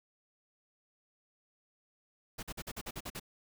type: noise bursts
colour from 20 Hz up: pink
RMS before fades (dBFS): -41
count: 9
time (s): 2.38-3.198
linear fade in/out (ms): 10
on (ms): 50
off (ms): 46
effects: none